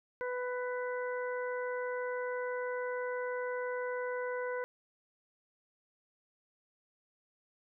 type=harmonic tone; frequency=497.1 Hz; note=B4; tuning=11 cents sharp; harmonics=1 / 2 / 3 / 4; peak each=-35 / -42 / -42 / -47 dBFS; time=0.21-4.64 s; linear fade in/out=0 ms; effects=none